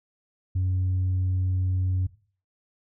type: tone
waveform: sine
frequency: 92.5 Hz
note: F#2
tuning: in tune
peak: -20 dBFS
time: 0.55-2.07 s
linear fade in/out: 10 ms
effects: noise-tail reverb RT60 0.4 s tail -17 dB re dry + tanh soft clip ceiling -20 dBFS